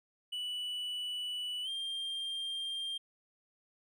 triangle tone with pitch glide, 2960 to 3191 Hz, F#7 to G7, 0 to +30 cents, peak -34 dBFS, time 0.32-2.98 s, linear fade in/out 10 ms, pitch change +130 cents, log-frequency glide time 1.63-1.69 s, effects none

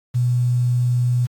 sine tone with quantisation, 122.9 Hz, B2, 8 cents flat, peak -15 dBFS, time 0.14-1.27 s, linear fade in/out 20 ms, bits 7, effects AAC 64 kbps

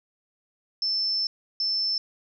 sine tone bursts at uneven times, 5300 Hz, E8, 9 cents sharp, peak -23 dBFS, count 2, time 0.82-1.27 / 1.6-1.98 s, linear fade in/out 2 ms, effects none

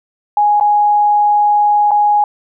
sine tone with dropouts, 830.6 Hz, G#5, in tune, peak -8 dBFS, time 0.37-2.24 s, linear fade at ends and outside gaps 2 ms, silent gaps 0.599-0.609 / 1.909-1.915 s, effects none

